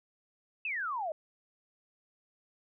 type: exponential sweep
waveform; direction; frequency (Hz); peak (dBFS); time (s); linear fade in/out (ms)
sine; down; 2711 to 597; -32; 0.65-1.12; 2
effects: none